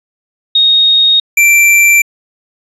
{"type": "tone pair in turn", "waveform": ["sine", "square"], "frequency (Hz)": [3729, 2349], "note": ["A#7", "D7"], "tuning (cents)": [0, 0], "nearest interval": "minor sixth", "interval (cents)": 800, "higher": "first", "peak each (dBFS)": -5, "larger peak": "neither", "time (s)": [[0.55, 1.2], [1.37, 2.02]], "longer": "neither", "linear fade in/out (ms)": 5, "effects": ["resampled to 32000 Hz"]}